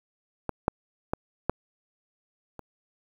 clicks, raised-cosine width 1 ms, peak -14 / -7 / -12 / -9 / -25 dBFS, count 5, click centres 0.493 / 0.681 / 1.135 / 1.496 / 2.593 s, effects 8-bit

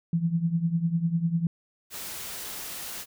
sine tone with tremolo, 167.6 Hz, E3, 29 cents sharp, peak -19 dBFS, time 0.13-1.47 s, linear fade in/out 2 ms, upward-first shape triangle, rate 10 Hz, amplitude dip 85%
white noise, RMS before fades -37 dBFS, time 1.9-3.06 s, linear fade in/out 50 ms
effects none

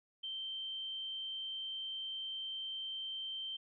sine tone, 3125 Hz, G7, 6 cents flat, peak -39 dBFS, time 0.23-3.57 s, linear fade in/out 10 ms, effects none

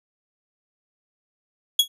40% pulse tone with exponential decay, 3335 Hz, G#7, 7 cents sharp, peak -9 dBFS, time 1.79-1.88 s, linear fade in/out 5 ms, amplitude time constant 19 ms, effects none

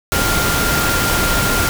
sine tone in noise, 1396.9 Hz, F6, in tune, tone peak -20 dBFS, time 0.12-1.69 s, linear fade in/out 0 ms, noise pink, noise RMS -17 dBFS, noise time 0.12-1.69 s, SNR -6 dB, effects none

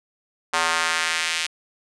square tone with high-pass filter sweep, 82.41 Hz, E2, in tune, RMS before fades -23 dBFS, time 0.53-1.47 s, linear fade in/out 10 ms, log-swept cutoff 1000 to 2600 Hz, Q 1.3, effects resampled to 22050 Hz

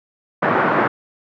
white band-pass noise, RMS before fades -17 dBFS, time 0.42-0.88 s, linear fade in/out 10 ms, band 140 to 1500 Hz, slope 24 dB/octave, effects none

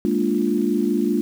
sine chord, Bb dominant seventh, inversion third, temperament equal, 207.7 / 233.1 / 293.7 / 349.2 Hz, Ab3 / Bb3 / D4 / F4, 0 / 0 / 0 / 0 cents, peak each -23 dBFS, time 0.05-1.21 s, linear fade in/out 0 ms, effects 7-bit

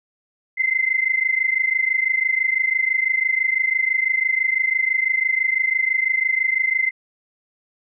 sine tone pair together, 2057 / 2083 Hz, C7 / C7, -30 / -8 cents, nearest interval unison, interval 22 cents, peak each -20 dBFS, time 0.57-6.91 s, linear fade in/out 20 ms, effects none

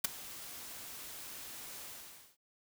white noise with ADSR envelope, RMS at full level -27 dBFS, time 0.04-2.37 s, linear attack 8 ms, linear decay 12 ms, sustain -20 dB, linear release 520 ms, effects none

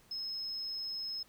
triangle tone, 5170 Hz, E8, 34 cents flat, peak -34 dBFS, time 0.11-1.23 s, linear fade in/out 5 ms, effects tanh soft clip ceiling -33 dBFS + pink hiss -64 dBFS RMS until 1.28 s

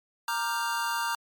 square chord, G minor seventh, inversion first, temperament equal with one note detuned, 932.3 / 1183.5 / 1396.9 / 1568 Hz, Bb5 / D6 / F6 / G6, 0 / +13 / 0 / 0 cents, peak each -31 / -35 / -36 / -35 dBFS, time 0.28-1.15 s, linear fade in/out 2 ms, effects MP3 96 kbps

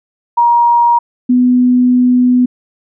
sine tone pair in turn, 947 / 248.9 Hz, A#5 / B3, +27 / +14 cents, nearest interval octave + major seventh, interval 2313 cents, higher first, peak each -6 dBFS, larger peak neither, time 0.37-0.99 / 1.29-2.46 s, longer second, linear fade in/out 10 ms, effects none

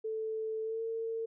sine tone with pitch glide, 440 to 452.4 Hz, A4 to A4, 0 to +48 cents, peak -33 dBFS, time 0.04-1.26 s, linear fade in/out 10 ms, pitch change +48 cents, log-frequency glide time 0.63-0.81 s, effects none

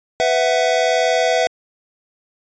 square chord, B suspended fourth, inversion none, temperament equal with one note detuned, 499.6 / 659.3 / 740 Hz, B4 / E5 / F#5, +20 / 0 / 0 cents, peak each -20 / -18 / -21 dBFS, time 0.2-1.47 s, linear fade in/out 0 ms, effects resampled to 16000 Hz

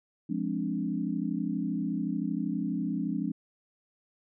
sine chord, D half-diminished seventh, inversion first, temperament equal, 174.61 / 207.7 / 261.6 / 293.7 Hz, F3 / Ab3 / C4 / D4, 0 / 0 / 0 / 0 cents, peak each -34 / -33 / -34 / -34 dBFS, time 0.29-3.32 s, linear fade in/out 10 ms, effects none

